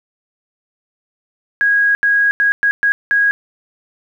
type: tone bursts at uneven times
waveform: sine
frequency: 1647 Hz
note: G#6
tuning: 15 cents flat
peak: -10 dBFS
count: 6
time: 1.61-1.95 / 2.03-2.31 / 2.4-2.52 / 2.63-2.71 / 2.83-2.92 / 3.11-3.31 s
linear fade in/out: 0 ms
effects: 8-bit